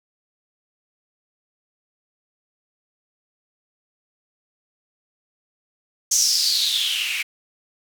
blue noise with band-pass filter sweep, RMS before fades -21 dBFS, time 6.11-7.23 s, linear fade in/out 10 ms, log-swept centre 6300 to 2300 Hz, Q 7.3, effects none

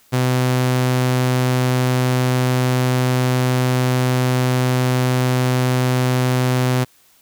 sawtooth tone, 126.9 Hz, B2, 47 cents sharp, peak -11 dBFS, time 0.12-6.85 s, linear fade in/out 20 ms, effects white hiss -54 dBFS RMS until 7.21 s

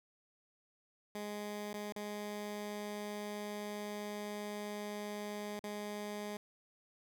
15% pulse tone with dropouts, 207.7 Hz, G#3, in tune, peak -34 dBFS, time 1.15-6.37 s, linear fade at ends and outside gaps 2 ms, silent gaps 1.731-1.741 / 1.923-1.962 / 5.594-5.639 s, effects none

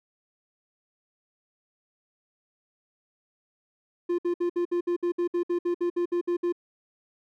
triangle tone bursts, 349.2 Hz, F4, in tune, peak -21 dBFS, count 16, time 4.09-6.525 s, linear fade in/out 10 ms, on 95 ms, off 61 ms, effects none

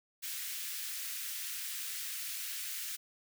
white high-pass noise, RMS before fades -40 dBFS, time 0.22-2.97 s, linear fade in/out 20 ms, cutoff 1600 Hz, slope 24 dB/octave, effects none

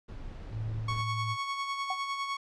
brown noise, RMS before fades -42 dBFS, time 0.08-1.02 s, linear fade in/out 10 ms
sine tone, 110 Hz, A2, in tune, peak -32 dBFS, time 0.5-1.37 s, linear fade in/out 50 ms
sawtooth tone with tremolo, 1108 Hz, C#6, 1 cent flat, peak -26 dBFS, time 0.88-2.37 s, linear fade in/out 5 ms, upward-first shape sine, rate 9.9 Hz, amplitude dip 45%
sine tone with exponential decay, 753 Hz, F#5, 30 cents sharp, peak -28 dBFS, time 1.9-1.99 s, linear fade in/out 5 ms, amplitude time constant 19 ms
effects low-pass 5000 Hz 12 dB/octave

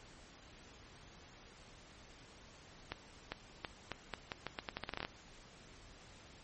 accelerating click train, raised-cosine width 0.3 ms, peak -22 dBFS, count 17, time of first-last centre 2.92-5.049 s, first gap 400 ms, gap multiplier 0.82, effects pink hiss -58 dBFS RMS until 6.43 s + MP3 32 kbps

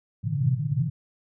pink band-pass noise, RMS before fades -25 dBFS, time 0.23-0.9 s, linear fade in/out 10 ms, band 110 to 160 Hz, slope 96 dB/octave, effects none

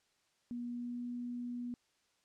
sine tone with pitch glide, 240.8 to 242.9 Hz, B3 to B3, -44 to -29 cents, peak -38 dBFS, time 0.51-1.74 s, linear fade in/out 0 ms, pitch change +15 cents, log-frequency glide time 0.68-1.04 s, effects white hiss -75 dBFS RMS until 2.24 s + low-pass 7000 Hz 12 dB/octave

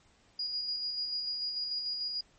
sine tone with tremolo, 4882 Hz, D#8, 34 cents flat, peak -31 dBFS, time 0.39-2.21 s, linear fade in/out 5 ms, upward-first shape square, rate 6.8 Hz, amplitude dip 30%, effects pink hiss -65 dBFS RMS until 2.38 s + MP3 32 kbps

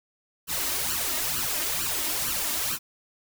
white noise with flanger, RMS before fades -28 dBFS, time 0.47-2.79 s, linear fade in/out 50 ms, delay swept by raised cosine 0.68 to 3.28 ms, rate 2.2 Hz, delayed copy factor +0.8, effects none

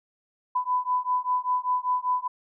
sine beating tone pair, 997 / 1002.1 Hz, B5 / B5, +16 / +25 cents, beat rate 5.1 Hz, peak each -26 dBFS, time 0.55-2.28 s, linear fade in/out 10 ms, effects none

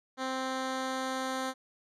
10% pulse tone with low-pass filter sweep, 261.6 Hz, C4, in tune, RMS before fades -34 dBFS, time 0.17-1.54 s, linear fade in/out 50 ms, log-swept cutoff 6000 to 9800 Hz, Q 0.75, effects none

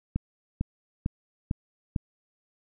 click train, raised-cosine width 5 ms, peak -14 dBFS, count 5, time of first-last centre 0.16-1.962 s, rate 2.22 Hz, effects none

